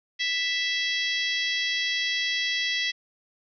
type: harmonic tone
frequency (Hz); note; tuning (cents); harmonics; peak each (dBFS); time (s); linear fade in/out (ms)
659.3; E5; 0; 3 / 4 / 5 / 6 / 7 / 8 / 9; -28 / -34 / -29 / -35 / -36 / -36 / -42; 0.19-2.92; 20
effects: none